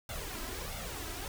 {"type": "noise with flanger", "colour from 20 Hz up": "pink", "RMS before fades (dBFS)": -40, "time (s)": [0.09, 1.28], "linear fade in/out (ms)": 2, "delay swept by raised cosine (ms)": [1.4, 3.1], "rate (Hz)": 1.5, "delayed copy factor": 0.7, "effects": []}